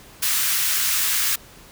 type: high-pass noise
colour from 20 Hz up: white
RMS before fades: -21 dBFS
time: 0.22-1.36 s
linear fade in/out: 10 ms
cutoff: 1200 Hz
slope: 24 dB/octave
effects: pink hiss -46 dBFS RMS until 1.71 s